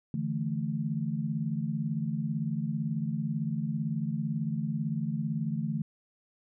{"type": "chord", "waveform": "sine", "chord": "D suspended second", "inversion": "none", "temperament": "equal", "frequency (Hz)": [146.83, 164.81, 220], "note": ["D3", "E3", "A3"], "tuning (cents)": [0, 0, 0], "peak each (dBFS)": -33, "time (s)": [0.14, 5.82], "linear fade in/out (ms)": 2, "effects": []}